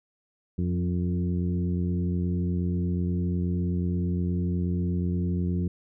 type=harmonic tone with a mistuned harmonic; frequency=88.3 Hz; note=F2; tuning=20 cents sharp; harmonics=1 / 2 / 3 / 4 / 5; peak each=-27 / -27 / -36 / -37 / -45 dBFS; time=0.58-5.68 s; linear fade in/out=5 ms; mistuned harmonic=3; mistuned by=+16 cents; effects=none